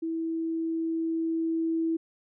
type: tone with level ramp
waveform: sine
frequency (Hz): 326.8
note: E4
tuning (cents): -15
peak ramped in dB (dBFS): -28 to -24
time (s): 0.02-1.97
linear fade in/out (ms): 10
effects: none

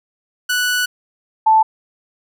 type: tone pair in turn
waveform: sawtooth / sine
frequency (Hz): 1480 / 878.5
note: F#6 / A5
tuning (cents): 0 / -3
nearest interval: major sixth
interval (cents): 903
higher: first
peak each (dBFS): -12 / -8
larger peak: second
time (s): 0.49-0.86 / 1.46-1.63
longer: first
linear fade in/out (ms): 10
effects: none

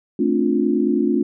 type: chord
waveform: sine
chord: D minor seventh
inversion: second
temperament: just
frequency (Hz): 220.2 / 264.3 / 293.7 / 352.4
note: A3 / C4 / D4 / F4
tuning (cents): +2 / +18 / 0 / +16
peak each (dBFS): -21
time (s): 0.19-1.23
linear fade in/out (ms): 5
effects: none

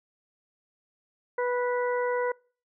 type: harmonic tone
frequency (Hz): 491.4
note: B4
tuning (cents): -9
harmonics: 1 / 2 / 3 / 4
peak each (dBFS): -26 / -32 / -36 / -38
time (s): 1.38-2.32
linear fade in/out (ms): 5
effects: noise-tail reverb RT60 0.4 s tail -25 dB re dry

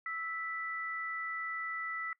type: tone pair together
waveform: sine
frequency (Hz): 1315 / 1975.5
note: E6 / B6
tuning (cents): -5 / 0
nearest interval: perfect fifth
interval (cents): 705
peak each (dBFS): -39 / -38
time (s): 0.06-2.13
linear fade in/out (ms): 2
effects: noise-tail reverb RT60 0.1 s tail -21 dB re dry

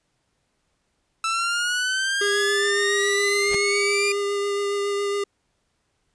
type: exponential sweep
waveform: sawtooth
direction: up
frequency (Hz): 1318.5 to 2414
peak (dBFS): -18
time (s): 1.24-4.12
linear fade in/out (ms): 2
type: tone with vibrato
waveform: square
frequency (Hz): 403.8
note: G#4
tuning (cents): -49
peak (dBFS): -23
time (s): 2.21-5.24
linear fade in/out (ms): 5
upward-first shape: triangle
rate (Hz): 7.2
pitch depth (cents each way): 14
type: noise with exponential growth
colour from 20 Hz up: pink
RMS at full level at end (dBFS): -26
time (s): 3.44-3.55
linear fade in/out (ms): 2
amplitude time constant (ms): 23
effects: pink hiss -71 dBFS RMS until 6.14 s + resampled to 22050 Hz

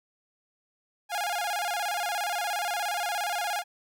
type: tone with vibrato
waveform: sawtooth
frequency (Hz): 762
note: G5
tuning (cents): -49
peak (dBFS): -24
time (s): 1.09-3.64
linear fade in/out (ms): 50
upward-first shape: square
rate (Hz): 17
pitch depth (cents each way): 140
effects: none

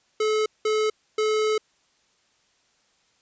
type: tone bursts at uneven times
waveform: square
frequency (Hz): 431.2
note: A4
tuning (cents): -35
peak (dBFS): -21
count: 3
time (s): 0.2-0.46 / 0.65-0.9 / 1.18-1.58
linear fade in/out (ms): 5
effects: white hiss -65 dBFS RMS until 3.21 s + resampled to 16000 Hz

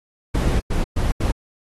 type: noise bursts at uneven times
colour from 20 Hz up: brown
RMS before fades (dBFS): -19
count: 4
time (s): 0.34-0.6 / 0.7-0.84 / 0.96-1.12 / 1.2-1.32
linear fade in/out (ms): 10
effects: AAC 32 kbps

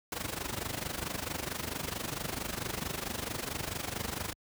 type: noise with amplitude modulation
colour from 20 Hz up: pink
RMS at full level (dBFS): -33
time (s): 0.12-4.33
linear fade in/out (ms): 2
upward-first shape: sine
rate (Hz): 24.5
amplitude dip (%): 80
effects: high-pass 60 Hz 12 dB/octave

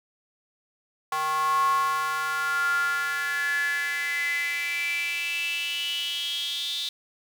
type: tone with high-pass filter sweep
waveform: square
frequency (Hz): 155.56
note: D#3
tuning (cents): 0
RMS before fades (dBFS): -27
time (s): 1.12-6.89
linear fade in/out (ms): 2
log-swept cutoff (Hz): 960 to 3700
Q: 9.8
effects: 9-bit

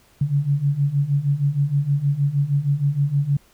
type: beating tone pair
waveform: sine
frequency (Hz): 138.59 / 144.99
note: C#3 / D3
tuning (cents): 0 / -22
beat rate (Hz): 6.4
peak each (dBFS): -22 / -19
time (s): 0.21-3.37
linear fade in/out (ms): 5
effects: pink hiss -56 dBFS RMS until 3.53 s

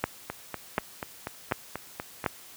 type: two click trains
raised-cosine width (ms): 0.5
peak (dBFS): -17 / -9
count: 9 / 4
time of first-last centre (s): 0.3-2.242 / 0.04-2.262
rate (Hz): 4.12 / 1.35
effects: white hiss -49 dBFS RMS until 2.56 s + high-pass 60 Hz 12 dB/octave

